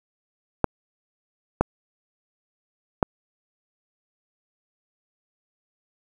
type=clicks; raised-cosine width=1 ms; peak=-3 dBFS; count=3; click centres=0.643 / 1.61 / 3.028 s; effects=7-bit